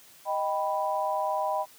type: chord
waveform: sine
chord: Eb augmented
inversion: none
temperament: equal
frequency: 622.3 / 784 / 987.8 Hz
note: Eb5 / G5 / B5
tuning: 0 / 0 / 0 cents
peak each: -30 dBFS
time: 0.25-1.66 s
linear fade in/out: 50 ms
effects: white hiss -54 dBFS RMS until 1.78 s + high-pass 80 Hz 12 dB/octave